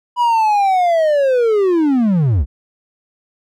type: linear sweep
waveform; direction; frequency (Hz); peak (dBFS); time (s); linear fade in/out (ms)
triangle; down; 984 to 55; -9; 0.16-2.46; 50
effects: none